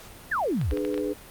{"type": "exponential sweep", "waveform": "sine", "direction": "down", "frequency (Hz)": [1902, 50.7], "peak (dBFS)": -23, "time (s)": [0.31, 0.74], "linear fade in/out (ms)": 10}
{"type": "clicks", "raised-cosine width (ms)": 0.3, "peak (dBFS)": -21, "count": 6, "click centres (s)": [0.614, 0.711, 0.773, 0.85, 0.943, 0.978]}
{"type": "chord", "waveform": "sine", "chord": "G# diminished", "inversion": "second", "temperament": "just", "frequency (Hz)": [299, 415.3, 498.4], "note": ["D4", "G#4", "B4"], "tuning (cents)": [31, 0, 16], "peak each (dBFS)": [-29, -29, -31], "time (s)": [0.71, 1.14], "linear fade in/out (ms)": 20}
{"effects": ["pink hiss -46 dBFS RMS until 1.3 s", "Opus 48 kbps"]}